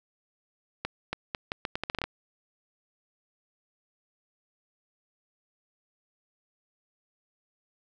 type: accelerating click train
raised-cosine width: 0.3 ms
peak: -14 dBFS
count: 12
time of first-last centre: 0.85-2.04 s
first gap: 280 ms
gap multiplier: 0.78
effects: none